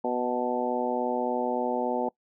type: harmonic tone with a mistuned harmonic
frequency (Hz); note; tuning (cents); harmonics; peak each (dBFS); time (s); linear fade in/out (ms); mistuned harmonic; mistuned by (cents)
123.47; B2; 0; 2 / 3 / 4 / 5 / 6 / 7; -32 / -33 / -31 / -33 / -33 / -32; 0.04-2.09; 5; 7; +21
effects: noise-tail reverb RT60 0.1 s tail -23 dB re dry